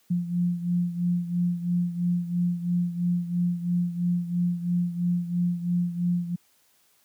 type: beating tone pair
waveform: sine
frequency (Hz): 174.61 / 177.61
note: F3 / F3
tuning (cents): 0 / +29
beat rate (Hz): 3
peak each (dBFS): -24 / -29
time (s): 0.1-6.36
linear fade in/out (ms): 10
effects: white hiss -64 dBFS RMS until 7.04 s + high-pass 80 Hz 12 dB/octave